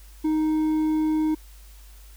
triangle tone with hard clipping, 311.1 Hz, D#4, in tune, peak -21 dBFS, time 0.24-1.35 s, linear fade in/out 10 ms, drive 7 dB, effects added 50 Hz sine -44 dBFS peak until 2.16 s + white hiss -54 dBFS RMS until 2.16 s

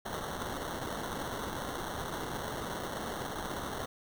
white noise with sample-and-hold, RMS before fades -38 dBFS, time 0.05-3.86 s, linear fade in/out 10 ms, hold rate 2450 Hz, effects none

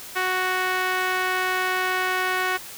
sawtooth tone with band-pass filter, 370 Hz, F#4, in tune, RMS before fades -24 dBFS, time 0.15-2.58 s, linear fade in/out 20 ms, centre 1700 Hz, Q 1.4, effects white hiss -39 dBFS RMS until 2.77 s

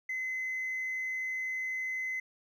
triangle tone with hard clipping, 2043 Hz, C7, 42 cents flat, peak -32 dBFS, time 0.09-2.2 s, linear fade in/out 5 ms, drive 2 dB, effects none

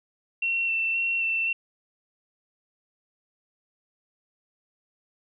sine tone with vibrato, 2703 Hz, E7, 43 cents sharp, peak -23 dBFS, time 0.42-1.53 s, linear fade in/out 5 ms, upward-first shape square, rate 1.9 Hz, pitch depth 13 cents each way, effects none

